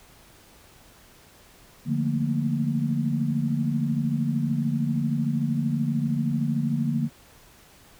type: chord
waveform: sine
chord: Bb major seventh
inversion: first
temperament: equal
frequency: 146.83 / 174.61 / 220 / 233.1 Hz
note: D3 / F3 / A3 / Bb3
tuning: 0 / 0 / 0 / 0 cents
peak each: -26 / -31 / -31 / -26 dBFS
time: 1.85-7.1 s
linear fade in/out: 50 ms
effects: pink hiss -53 dBFS RMS until 7.99 s